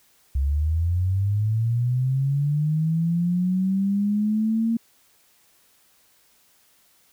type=linear sweep; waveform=sine; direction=up; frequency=66 to 230.8 Hz; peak=-19 dBFS; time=0.35-4.77 s; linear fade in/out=5 ms; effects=white hiss -60 dBFS RMS until 7.12 s

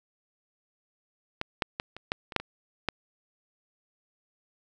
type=clicks; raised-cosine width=0.3 ms; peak=-14 / -9 / -14 / -25 / -11 / -24 / -6 / -22 / -10 dBFS; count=9; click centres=1.414 / 1.622 / 1.799 / 1.966 / 2.119 / 2.322 / 2.363 / 2.4 / 2.887 s; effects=none

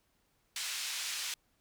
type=band-pass noise; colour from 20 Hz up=pink; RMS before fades=-38 dBFS; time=0.56-1.34 s; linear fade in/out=2 ms; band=2600 to 8400 Hz; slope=12 dB/octave; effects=pink hiss -74 dBFS RMS until 1.6 s

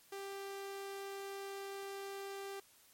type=tone; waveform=sawtooth; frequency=394.1 Hz; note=G4; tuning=9 cents sharp; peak=-39 dBFS; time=0.12-2.6 s; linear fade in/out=5 ms; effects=white hiss -65 dBFS RMS until 2.93 s + MP3 64 kbps

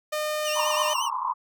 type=tone; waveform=sawtooth; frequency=608 Hz; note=D#5; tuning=40 cents flat; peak=-22 dBFS; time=0.12-0.94 s; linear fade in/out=10 ms
type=tone with vibrato; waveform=25% pulse; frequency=2883 Hz; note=F#7; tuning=46 cents flat; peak=-25 dBFS; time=0.42-1.1 s; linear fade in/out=50 ms; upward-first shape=sine; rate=8.5 Hz; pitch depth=100 cents each way
type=band-pass noise; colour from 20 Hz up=white; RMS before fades=-28 dBFS; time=0.55-1.34 s; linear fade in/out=20 ms; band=930 to 1100 Hz; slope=96 dB/octave
effects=none

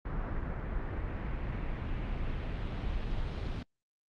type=noise with low-pass filter sweep; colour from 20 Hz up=brown; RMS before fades=-35 dBFS; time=0.05-3.63 s; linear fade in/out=5 ms; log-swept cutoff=1500 to 4100 Hz; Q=1.6; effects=noise-tail reverb RT60 0.1 s tail -26 dB re dry + Opus 48 kbps

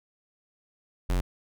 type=tone; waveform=square; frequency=45 Hz; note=F#1; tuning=47 cents flat; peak=-24 dBFS; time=1.09-1.21 s; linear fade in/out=10 ms; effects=none

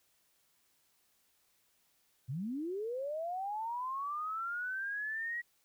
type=linear sweep; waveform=sine; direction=up; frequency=114.9 to 1925 Hz; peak=-35 dBFS; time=2.28-5.42 s; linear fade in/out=20 ms; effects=white hiss -73 dBFS RMS until 5.64 s

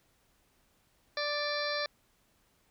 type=harmonic tone with a mistuned harmonic; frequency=587.3 Hz; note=D5; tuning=in tune; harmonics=1 / 2 / 3 / 4 / 6 / 7 / 8 / 9; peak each=-35 / -39 / -37 / -42 / -44 / -39 / -40 / -45 dBFS; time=1.17-1.86 s; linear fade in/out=2 ms; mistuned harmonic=9; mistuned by=+56 cents; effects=pink hiss -70 dBFS RMS until 2.7 s

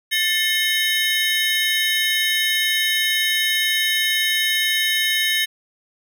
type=tone cluster; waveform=square; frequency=1770 / 2144 / 3054 / 3771 Hz; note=A6 / C7 / G7 / A#7; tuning=+10 / +42 / -46 / +19 cents; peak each=-24 dBFS; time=0.11-5.46 s; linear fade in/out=20 ms; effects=none

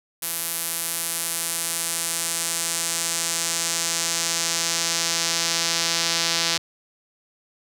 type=tone with band-pass filter sweep; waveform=sawtooth; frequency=167.2 Hz; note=E3; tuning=25 cents sharp; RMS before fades=-25 dBFS; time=0.22-6.58 s; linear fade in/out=10 ms; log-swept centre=12000 to 4900 Hz; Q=1.5; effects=none

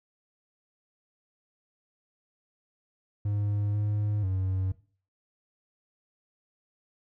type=tone with pitch steps; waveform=triangle; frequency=102.9 / 104.4 / 94.5 Hz; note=G#2 / G#2 / F#2; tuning=-16 / +10 / +37 cents; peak=-24 dBFS; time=3.25-4.72 s; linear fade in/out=5 ms; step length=490 ms; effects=noise-tail reverb RT60 0.4 s tail -17 dB re dry

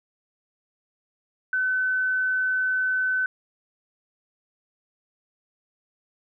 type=tone; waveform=sine; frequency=1515 Hz; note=F#6; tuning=40 cents sharp; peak=-21 dBFS; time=1.53-3.26 s; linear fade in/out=2 ms; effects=none

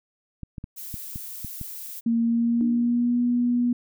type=clicks; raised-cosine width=5 ms; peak=-22 dBFS; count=7; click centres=0.433 / 0.582 / 0.641 / 0.942 / 1.159 / 1.447 / 1.613 s
type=noise; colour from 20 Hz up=violet; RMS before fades=-37 dBFS; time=0.76-2.01 s; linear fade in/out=20 ms
type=tone with pitch glide; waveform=sine; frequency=231.2 to 242.6 Hz; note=A#3 to B3; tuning=-14 to -31 cents; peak=-19 dBFS; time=2.06-3.73 s; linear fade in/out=5 ms; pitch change=+83 cents; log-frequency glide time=2.21-3.2 s
type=tone with exponential decay; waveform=sine; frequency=296.9 Hz; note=D4; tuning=19 cents sharp; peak=-26 dBFS; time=2.61-3.12 s; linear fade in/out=0 ms; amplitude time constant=110 ms
effects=none

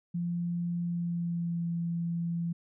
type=tone with pitch glide; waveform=sine; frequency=172.8 to 169.54 Hz; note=F3 to E3; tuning=-18 to +49 cents; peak=-29 dBFS; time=0.14-2.53 s; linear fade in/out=10 ms; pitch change=-33 cents; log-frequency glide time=0.83-1.68 s; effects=none

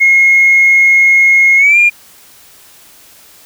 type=tone with pitch glide; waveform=sine; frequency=2157 to 2407 Hz; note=C#7 to D7; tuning=-48 to +42 cents; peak=-3 dBFS; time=0-1.9 s; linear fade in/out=20 ms; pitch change=+190 cents; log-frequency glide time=1.57-1.78 s; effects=tanh soft clip ceiling 0 dBFS + white hiss -41 dBFS RMS until 3.45 s

